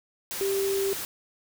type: tone in noise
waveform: sine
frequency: 392 Hz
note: G4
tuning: in tune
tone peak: -24 dBFS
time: 0.41-0.93 s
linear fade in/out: 0 ms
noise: white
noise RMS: -34 dBFS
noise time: 0.31-1.05 s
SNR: +7 dB
effects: none